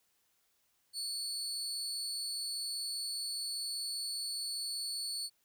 30% pulse tone with amplitude modulation, 4435 Hz, C#8, in tune, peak -30 dBFS, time 0.93-5.3 s, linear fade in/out 50 ms, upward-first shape sine, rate 241 Hz, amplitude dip 70%, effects white hiss -75 dBFS RMS until 5.44 s

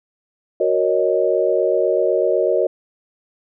sine chord, D# minor seventh, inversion first, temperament equal, 370 / 466.2 / 554.4 / 622.3 Hz, F#4 / A#4 / C#5 / D#5, 0 / 0 / 0 / 0 cents, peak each -20 dBFS, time 0.6-2.67 s, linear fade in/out 5 ms, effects none

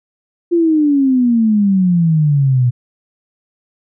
sine exponential sweep, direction down, 349.2 to 120.5 Hz, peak -9 dBFS, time 0.51-2.71 s, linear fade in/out 20 ms, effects none

